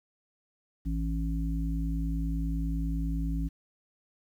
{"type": "harmonic tone", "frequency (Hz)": 55, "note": "A1", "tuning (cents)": 0, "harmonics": [1, 3, 5], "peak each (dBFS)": [-29, -34, -36], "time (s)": [0.85, 3.49], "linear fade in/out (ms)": 20, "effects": ["10-bit"]}